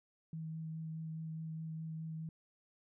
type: tone with vibrato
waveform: sine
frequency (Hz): 160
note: D#3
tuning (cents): +49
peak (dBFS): -40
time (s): 0.33-2.29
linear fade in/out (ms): 2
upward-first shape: sine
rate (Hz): 4.8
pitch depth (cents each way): 11
effects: none